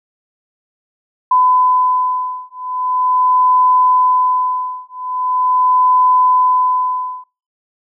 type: beating tone pair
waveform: sine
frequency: 1007 / 1007.42 Hz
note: B5 / B5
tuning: +33 / +34 cents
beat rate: 0.42 Hz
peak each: -14 dBFS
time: 1.31-7.24 s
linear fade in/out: 5 ms
effects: noise-tail reverb RT60 0.3 s tail -23 dB re dry